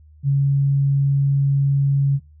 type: tone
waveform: sine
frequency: 139.2 Hz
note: C#3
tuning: 8 cents sharp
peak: -14 dBFS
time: 0.23-2.2 s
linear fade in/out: 50 ms
effects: noise-tail reverb RT60 0.3 s tail -25 dB re dry + added 76 Hz sine -45 dBFS peak until 2.4 s